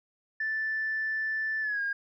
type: tone with pitch glide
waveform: sine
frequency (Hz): 1760 to 1623.3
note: A6 to G#6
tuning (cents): 0 to -40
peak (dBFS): -27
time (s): 0.4-1.93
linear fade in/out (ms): 5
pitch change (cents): -140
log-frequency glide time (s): 1.61-1.81
effects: tanh soft clip ceiling -23 dBFS